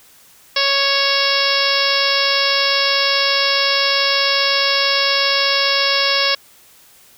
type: harmonic tone with a mistuned harmonic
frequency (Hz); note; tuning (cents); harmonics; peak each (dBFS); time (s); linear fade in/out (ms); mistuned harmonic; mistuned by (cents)
554.4; C#5; 0; 1 / 2 / 3 / 4 / 5 / 6 / 7 / 8 / 9 / 10; -23 / -23 / -23 / -23 / -23 / -23 / -23 / -23 / -23 / -23; 0.56-6.35; 5; 10; -41
effects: white hiss -48 dBFS RMS until 7.17 s

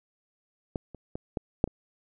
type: clicks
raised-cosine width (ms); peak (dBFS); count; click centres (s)
2; -17 / -29 / -21 / -16 / -7 / -27; 6; 0.758 / 0.947 / 1.155 / 1.372 / 1.641 / 1.676
effects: none

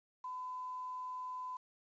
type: tone with quantisation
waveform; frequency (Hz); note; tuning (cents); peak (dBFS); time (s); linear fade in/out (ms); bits
sine; 1010; B5; +39; -40; 0.24-1.57; 5; 10
effects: resampled to 16000 Hz

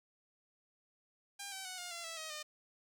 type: tone with pitch steps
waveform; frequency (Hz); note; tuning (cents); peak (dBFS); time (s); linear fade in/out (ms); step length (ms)
5% pulse; 800 / 769.2 / 739.6 / 711.1 / 683.7 / 657.4 / 632 / 607.7; G5 / G5 / F#5 / F5 / F5 / E5 / D#5 / D#5; +35 / -33 / -1 / +31 / -37 / -5 / +27 / -41; -31; 1.39-2.43; 10; 130
effects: none

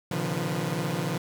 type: tone cluster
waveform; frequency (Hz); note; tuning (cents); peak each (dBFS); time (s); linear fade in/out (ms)
sawtooth; 118.3 / 137.5 / 152.1 / 174.9 / 491.6; A#2 / C#3 / D#3 / F3 / B4; +26 / -14 / -39 / +3 / -8; -33 / -31 / -28 / -27 / -34; 0.11-1.18; 5
effects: none

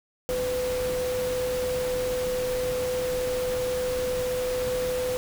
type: tone in noise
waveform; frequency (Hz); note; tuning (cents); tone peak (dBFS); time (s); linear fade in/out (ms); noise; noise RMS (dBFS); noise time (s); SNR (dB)
sine; 503; B4; +32; -25; 0.29-5.17; 0; pink; -35; 0.29-5.17; +7
effects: none

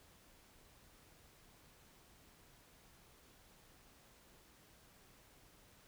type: silence
effects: pink hiss -65 dBFS RMS until 5.87 s

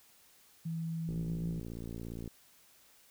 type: tone with pitch glide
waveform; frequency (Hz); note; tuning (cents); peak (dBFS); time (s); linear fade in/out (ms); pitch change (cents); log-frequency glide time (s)
sine; 163.8 to 166.09; E3 to E3; -11 to +13; -34; 0.65-1.6; 10; +24; 1.29-1.43
type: click train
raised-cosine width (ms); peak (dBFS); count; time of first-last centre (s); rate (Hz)
3; -30; 69; 1.09-2.277; 57.3
effects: white hiss -63 dBFS RMS until 3.1 s

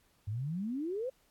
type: exponential sweep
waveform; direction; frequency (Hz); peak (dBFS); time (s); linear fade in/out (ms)
sine; up; 97.3 to 540; -33; 0.27-1.1; 10
effects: pink hiss -70 dBFS RMS until 1.3 s + AAC 64 kbps

